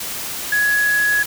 sine tone in noise, 1676 Hz, G#6, 15 cents sharp, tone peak -14 dBFS, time 0.52-1.23 s, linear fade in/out 5 ms, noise white, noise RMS -27 dBFS, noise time 0-1.26 s, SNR +10 dB, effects none

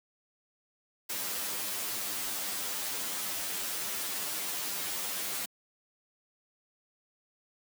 white noise with comb filter, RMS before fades -35 dBFS, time 1.09-5.46 s, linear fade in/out 10 ms, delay 10 ms, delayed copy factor +0.9, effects high-pass 150 Hz 12 dB/octave

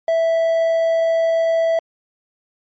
triangle tone, 658 Hz, E5, 3 cents flat, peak -12 dBFS, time 0.08-1.79 s, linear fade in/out 2 ms, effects MP3 32 kbps

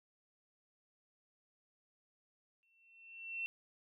sine tone with exponential growth, 2701 Hz, E7, 42 cents sharp, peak -35 dBFS, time 2.63-3.46 s, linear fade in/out 0 ms, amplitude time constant 180 ms, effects none

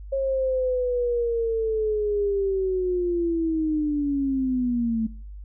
sine linear sweep, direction down, 545 to 220 Hz, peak -21 dBFS, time 0.12-5.07 s, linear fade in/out 10 ms, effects noise-tail reverb RT60 0.5 s tail -23 dB re dry + added 50 Hz sine -36 dBFS peak until 5.44 s

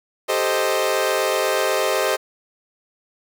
sawtooth chord, A half-diminished seventh, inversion third, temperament equal, 392 / 440 / 523.3 / 622.3 Hz, G4 / A4 / C5 / Eb5, 0 / 0 / 0 / 0 cents, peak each -21 / -22 / -19 / -19 dBFS, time 0.28-2.17 s, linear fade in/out 20 ms, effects 8-bit

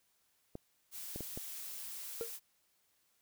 clicks, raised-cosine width 2 ms, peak -29 dBFS, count 4, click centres 0.554 / 1.16 / 1.207 / 1.375 s
blue noise, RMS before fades -45 dBFS, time 0.91-2.4 s, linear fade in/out 50 ms
triangle tone with exponential decay, 461.1 Hz, A#4, 19 cents flat, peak -30 dBFS, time 2.21-2.32 s, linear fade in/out 0 ms, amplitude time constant 23 ms
effects white hiss -75 dBFS RMS until 3.21 s

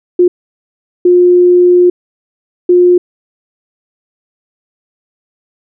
sine tone bursts at uneven times, 356.3 Hz, F4, 35 cents sharp, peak -3 dBFS, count 3, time 0.19-0.28 / 1.05-1.9 / 2.69-2.98 s, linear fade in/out 5 ms, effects none

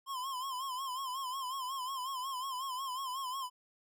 square tone with vibrato, 1046.5 Hz, C6, in tune, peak -37 dBFS, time 0.06-3.5 s, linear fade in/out 50 ms, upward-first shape sine, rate 5.5 Hz, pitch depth 90 cents each way, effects none

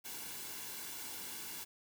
white noise with comb filter, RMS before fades -45 dBFS, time 0.04-1.65 s, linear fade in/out 20 ms, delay 1.6 ms, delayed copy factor -0.55, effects none

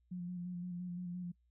sine tone with vibrato, 177.7 Hz, F3, 30 cents sharp, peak -39 dBFS, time 0.11-1.32 s, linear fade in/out 10 ms, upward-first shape square, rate 5.8 Hz, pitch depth 25 cents each way, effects noise-tail reverb RT60 0.1 s tail -26 dB re dry + added 60 Hz sine -70 dBFS peak until 1.5 s

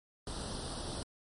pink noise with comb filter, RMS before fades -40 dBFS, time 0.27-1.03 s, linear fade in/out 2 ms, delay 0.22 ms, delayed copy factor +0.8, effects MP3 48 kbps

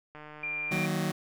click train, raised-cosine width 0.5 ms, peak -31 dBFS, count 99, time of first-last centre 0.15-0.799 s, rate 151 Hz
sine tone, 2386 Hz, D7, 27 cents sharp, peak -31 dBFS, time 0.43-0.86 s, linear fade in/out 5 ms
sawtooth chord, D# minor, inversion none, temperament just, 155.56 / 186.68 / 233.3 Hz, D#3 / F#3 / A#3, 0 / +16 / +2 cents, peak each -27 / -27 / -33 dBFS, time 0.71-1.12 s, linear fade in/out 10 ms
effects none

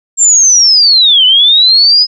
sine linear two-way sweep, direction down then up, 7459 to 2960 to 5080 Hz, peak -3 dBFS, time 0.17-2.07 s, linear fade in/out 50 ms, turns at 1.25 s, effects none

